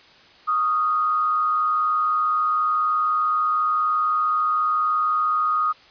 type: tone with frequency modulation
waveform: sine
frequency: 1242 Hz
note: D#6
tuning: 3 cents flat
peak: -18 dBFS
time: 0.47-5.73 s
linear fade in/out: 20 ms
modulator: 121 Hz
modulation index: 0.43
effects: white hiss -50 dBFS RMS until 5.9 s + resampled to 11025 Hz